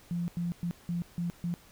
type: tone bursts at uneven times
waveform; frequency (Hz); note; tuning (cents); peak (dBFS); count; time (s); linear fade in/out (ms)
sine; 172.7; F3; -19; -29; 6; 0.11-0.28 / 0.37-0.52 / 0.63-0.71 / 0.89-1.02 / 1.18-1.3 / 1.44-1.54; 0
effects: pink hiss -57 dBFS RMS until 1.71 s